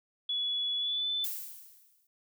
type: tone with pitch glide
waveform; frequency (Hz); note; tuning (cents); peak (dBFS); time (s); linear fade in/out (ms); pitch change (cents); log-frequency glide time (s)
sine; 3400 to 3514; G#7 to A7; +40 to -3; -29; 0.29-1.25; 5; +57; 0.77-1.09
type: noise with exponential decay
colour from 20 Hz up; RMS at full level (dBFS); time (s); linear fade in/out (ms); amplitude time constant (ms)
violet; -33; 1.24-2.07; 2; 180
effects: none